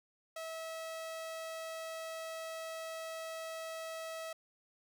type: tone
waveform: sawtooth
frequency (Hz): 648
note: E5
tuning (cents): -30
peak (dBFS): -37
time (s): 0.36-4.33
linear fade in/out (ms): 5
effects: none